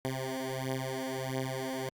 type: beating tone pair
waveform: 10% pulse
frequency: 130.81 / 132.31 Hz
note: C3 / C3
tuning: 0 / +20 cents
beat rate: 1.5 Hz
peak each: -28 dBFS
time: 0.05-1.89 s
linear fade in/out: 0 ms
effects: Opus 48 kbps